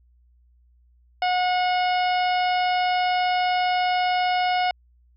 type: harmonic tone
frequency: 727 Hz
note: F#5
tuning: 31 cents flat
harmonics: 1 / 2 / 3 / 4 / 5 / 6 / 7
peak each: -20 / -31 / -30 / -32 / -40 / -40 / -37 dBFS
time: 1.22-4.71 s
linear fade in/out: 2 ms
effects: added 60 Hz sine -55 dBFS peak until 5.16 s